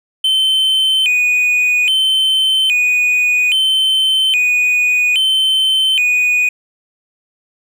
triangle tone with vibrato, 2761 Hz, F7, 20 cents flat, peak -9 dBFS, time 0.24-6.49 s, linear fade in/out 5 ms, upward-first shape square, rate 0.61 Hz, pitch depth 190 cents each way, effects none

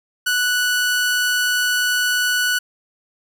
sawtooth tone, 1479 Hz, F#6, 1 cent flat, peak -13 dBFS, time 0.26-2.59 s, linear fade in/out 10 ms, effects none

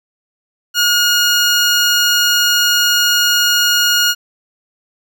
15% pulse tone, 1434 Hz, F6, 45 cents sharp, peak -4 dBFS, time 0.74-4.15 s, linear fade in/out 50 ms, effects none

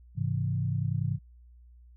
sine chord, Ab augmented, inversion none, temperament equal with one note detuned, 103.83 / 133.72 / 164.81 Hz, Ab2 / C3 / E3, 0 / +38 / 0 cents, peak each -30 / -30 / -33 dBFS, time 0.15-1.19 s, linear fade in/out 50 ms, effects added 60 Hz sine -51 dBFS peak until 1.96 s

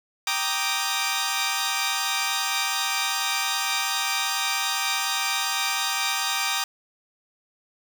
10% pulse chord, Eb major seventh, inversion first, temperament equal, 784 / 932.3 / 1174.7 / 1244.5 Hz, G5 / Bb5 / D6 / Eb6, 0 / 0 / 0 / 0 cents, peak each -21 dBFS, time 0.27-6.64 s, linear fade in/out 2 ms, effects none

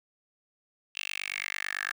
10% pulse tone with high-pass filter sweep, 49 Hz, G1, in tune, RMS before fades -35 dBFS, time 0.95-1.92 s, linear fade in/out 10 ms, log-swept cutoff 2800 to 1600 Hz, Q 5.6, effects none

